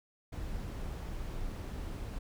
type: noise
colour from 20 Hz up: brown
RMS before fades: -39 dBFS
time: 0.32-2.19 s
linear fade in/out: 10 ms
effects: none